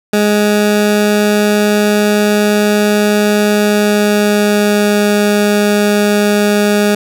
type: tone with pitch glide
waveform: 20% pulse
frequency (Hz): 208.4 to 206.8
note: G#3 to G#3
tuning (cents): +6 to -7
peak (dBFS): -4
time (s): 0.13-6.95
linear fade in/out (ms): 5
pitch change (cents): -13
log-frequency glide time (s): 3.46-5.05
effects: none